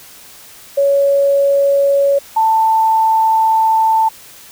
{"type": "tone pair in turn", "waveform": "sine", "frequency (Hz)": [559, 887.4], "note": ["C#5", "A5"], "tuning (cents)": [14, 14], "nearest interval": "minor sixth", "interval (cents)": 800, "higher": "second", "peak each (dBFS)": -9, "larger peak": "neither", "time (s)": [[0.77, 2.19], [2.36, 4.09]], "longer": "second", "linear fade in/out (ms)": 10, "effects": ["white hiss -39 dBFS RMS until 4.51 s"]}